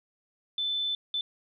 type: tone bursts at uneven times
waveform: sine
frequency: 3520 Hz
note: A7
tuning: in tune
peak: -27 dBFS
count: 2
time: 0.58-0.95 / 1.14-1.21 s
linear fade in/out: 2 ms
effects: none